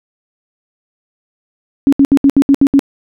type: tone bursts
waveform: sine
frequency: 277.2 Hz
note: C#4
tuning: in tune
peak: -4 dBFS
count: 8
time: 1.87-2.793 s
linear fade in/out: 0 ms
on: 55 ms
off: 69 ms
effects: none